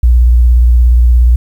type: tone with vibrato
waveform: sine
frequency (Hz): 60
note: B1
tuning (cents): -49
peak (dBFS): -3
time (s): 0.03-1.36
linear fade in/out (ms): 5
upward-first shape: sine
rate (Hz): 17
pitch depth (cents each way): 64
effects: 7-bit